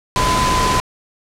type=tone in noise; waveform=sine; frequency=1011 Hz; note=B5; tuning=40 cents sharp; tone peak=-16 dBFS; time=0.16-0.8 s; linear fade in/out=0 ms; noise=pink; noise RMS=-18 dBFS; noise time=0.16-0.8 s; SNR=-1 dB; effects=low-pass 8000 Hz 12 dB/octave